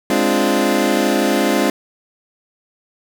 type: chord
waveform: 25% pulse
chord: D half-diminished seventh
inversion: second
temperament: equal with one note detuned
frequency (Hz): 207.7 / 261.6 / 293.7 / 346.4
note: Ab3 / C4 / D4 / F4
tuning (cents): 0 / 0 / 0 / -14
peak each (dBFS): -16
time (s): 0.1-1.7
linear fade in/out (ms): 2
effects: none